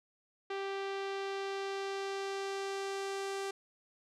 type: tone with low-pass filter sweep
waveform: sawtooth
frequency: 392 Hz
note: G4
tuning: in tune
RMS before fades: -38 dBFS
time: 0.5-3.51 s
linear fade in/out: 5 ms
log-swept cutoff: 3400 to 8400 Hz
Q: 1
effects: none